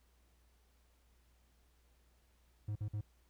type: tone bursts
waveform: triangle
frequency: 104.9 Hz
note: G#2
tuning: 18 cents sharp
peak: -34 dBFS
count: 3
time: 2.68-3.01 s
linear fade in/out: 5 ms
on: 76 ms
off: 51 ms
effects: added 60 Hz sine -68 dBFS peak until 3.29 s + pink hiss -75 dBFS RMS until 3.29 s